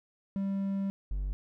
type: tone pair in turn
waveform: triangle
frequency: 196 / 48.45 Hz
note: G3 / G1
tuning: 0 / -20 cents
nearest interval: 2 octaves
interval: 2420 cents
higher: first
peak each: -27 / -28 dBFS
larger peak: first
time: 0.36-0.9 / 1.11-1.33 s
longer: first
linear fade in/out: 0 ms
effects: none